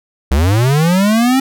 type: linear sweep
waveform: square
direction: up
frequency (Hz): 61.74 to 270.2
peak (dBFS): -10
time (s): 0.31-1.4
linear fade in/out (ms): 5
effects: none